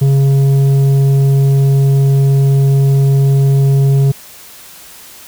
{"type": "tone with tanh clipping", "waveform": "sine", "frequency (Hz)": 137.3, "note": "C#3", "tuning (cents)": -16, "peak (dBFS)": -8, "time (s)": [0.01, 4.12], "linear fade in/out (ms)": 10, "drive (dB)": 7, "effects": ["white hiss -36 dBFS RMS until 5.27 s"]}